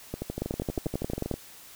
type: two click trains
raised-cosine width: 2 ms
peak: -15 / -18 dBFS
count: 11 / 16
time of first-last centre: 0.42-1.313 / 0.14-1.34 s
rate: 11.2 / 12.5 Hz
effects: white hiss -49 dBFS RMS until 1.75 s